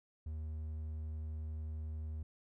triangle tone, 77.8 Hz, D#2, in tune, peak -37 dBFS, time 0.26-2.23 s, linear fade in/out 5 ms, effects none

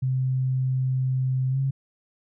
sine tone with pitch glide, 130 to 135.13 Hz, C3 to C#3, -11 to -44 cents, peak -21 dBFS, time 0.02-1.71 s, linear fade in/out 10 ms, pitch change +67 cents, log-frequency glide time 1.5-1.58 s, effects none

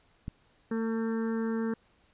click, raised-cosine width 5 ms, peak -23 dBFS, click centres 0.281 s
harmonic tone, 225.4 Hz, A3, 42 cents sharp, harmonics 1 / 2 / 4 / 5 / 6 / 7 / 8, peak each -29 / -34 / -46 / -48 / -48 / -46 / -51 dBFS, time 0.71-1.74 s, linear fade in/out 5 ms
effects pink hiss -66 dBFS RMS until 2.13 s + resampled to 8000 Hz

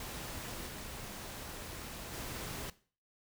pink noise with level steps, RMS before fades -43 / -45 / -42 dBFS, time 0-2.7 s, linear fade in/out 2 ms, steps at 0.66 / 2.12 s, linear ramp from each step 20 ms, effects noise-tail reverb RT60 0.4 s tail -17 dB re dry

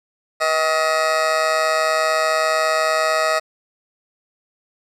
20% pulse tone with amplitude modulation, 634 Hz, D#5, 32 cents sharp, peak -8 dBFS, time 0.4-3.4 s, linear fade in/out 20 ms, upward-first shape sine, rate 149 Hz, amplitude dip 70%, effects low-pass 8000 Hz 12 dB/octave + 8-bit

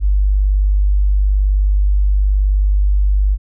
sine tone, 49.49 Hz, G1, 17 cents sharp, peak -10 dBFS, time 0-3.38 s, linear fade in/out 50 ms, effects none

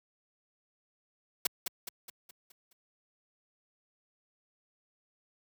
white noise with echo, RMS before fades -28 dBFS, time 1.45-1.47 s, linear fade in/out 5 ms, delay 210 ms, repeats 6, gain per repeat -6 dB, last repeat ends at 2.73 s, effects high-pass 80 Hz 12 dB/octave

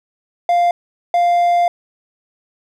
triangle tone bursts at uneven times, 698 Hz, F5, 1 cent flat, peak -9 dBFS, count 2, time 0.49-0.71 / 1.14-1.68 s, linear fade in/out 2 ms, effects none

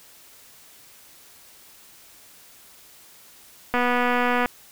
click train, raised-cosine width 0.5 ms, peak -8 dBFS, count 177, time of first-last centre 3.74-4.458 s, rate 245 Hz, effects white hiss -50 dBFS RMS until 4.71 s

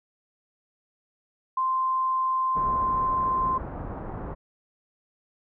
sine tone, 1043 Hz, C6, 6 cents flat, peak -22 dBFS, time 1.57-3.58 s, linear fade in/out 5 ms
pink low-pass noise, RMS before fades -35 dBFS, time 2.55-4.35 s, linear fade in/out 20 ms, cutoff 1200 Hz, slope 24 dB/octave
effects none

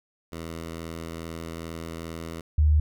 10% pulse / sine tone pair in turn, 82.41 / 75.68 Hz, E2 / D#2, 0 / -47 cents, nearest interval minor second, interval 147 cents, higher first, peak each -26 / -16 dBFS, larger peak second, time 0.32-2.41 / 2.58-2.8 s, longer first, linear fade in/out 5 ms, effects none

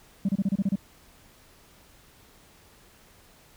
sine tone bursts, 196 Hz, G3, in tune, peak -19 dBFS, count 8, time 0.25-0.757 s, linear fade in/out 5 ms, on 38 ms, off 29 ms, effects tanh soft clip ceiling -19 dBFS + pink hiss -56 dBFS RMS until 3.56 s

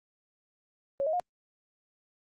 sine tone with pitch steps, 554.4 / 629.5 / 714.8 Hz, C#5 / D#5 / F5, 0 / +20 / +40 cents, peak -26 dBFS, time 1-1.198 s, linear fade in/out 0 ms, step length 66 ms, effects Opus 32 kbps

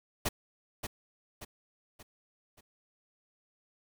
pink noise with echo, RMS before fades -30 dBFS, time 0.25-0.29 s, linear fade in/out 10 ms, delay 580 ms, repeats 4, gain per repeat -7 dB, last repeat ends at 2.61 s, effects none

